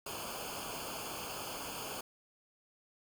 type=noise with comb filter; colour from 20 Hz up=pink; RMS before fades=-42 dBFS; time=0.06-2.01 s; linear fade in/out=5 ms; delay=0.52 ms; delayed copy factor=-0.85; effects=none